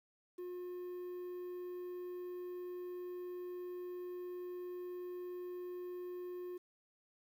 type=tone with quantisation; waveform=triangle; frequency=358.3 Hz; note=F4; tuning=44 cents sharp; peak=-40 dBFS; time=0.38-6.58 s; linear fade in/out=10 ms; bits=11; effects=none